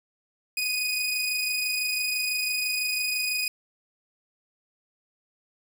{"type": "tone pair together", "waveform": "sawtooth", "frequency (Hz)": [2489, 4952], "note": ["D#7", "D#8"], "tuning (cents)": [0, -9], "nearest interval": "octave", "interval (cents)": 1191, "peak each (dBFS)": [-23, -29], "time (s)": [0.57, 3.48], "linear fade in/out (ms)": 2, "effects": []}